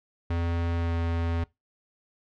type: tone with pitch glide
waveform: square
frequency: 84.8 to 84.02 Hz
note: E2 to E2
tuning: +50 to +34 cents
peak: -26 dBFS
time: 0.3-1.44 s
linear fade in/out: 5 ms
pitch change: -16 cents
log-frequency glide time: 0.77-0.94 s
effects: noise-tail reverb RT60 0.2 s tail -22 dB re dry + low-pass 3000 Hz 12 dB/octave